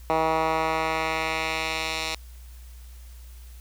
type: tone with band-pass filter sweep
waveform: 10% pulse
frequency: 159.9 Hz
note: D#3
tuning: 48 cents sharp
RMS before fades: -26 dBFS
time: 0.1-2.15 s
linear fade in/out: 0 ms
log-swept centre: 890 to 4000 Hz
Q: 1.1
effects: added 60 Hz sine -41 dBFS peak until 3.6 s + white hiss -55 dBFS RMS until 3.6 s